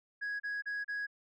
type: tone bursts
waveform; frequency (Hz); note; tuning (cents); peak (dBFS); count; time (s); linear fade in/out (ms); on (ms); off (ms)
sine; 1661.2; G#6; 0; -32; 4; 0.21-1.069; 20; 190; 33
effects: tanh soft clip ceiling -33 dBFS